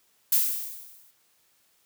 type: noise with exponential decay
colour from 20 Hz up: violet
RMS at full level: -19 dBFS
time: 0.32-1.11 s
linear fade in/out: 5 ms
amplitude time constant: 170 ms
effects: white hiss -66 dBFS RMS until 1.85 s + high-pass 80 Hz 12 dB/octave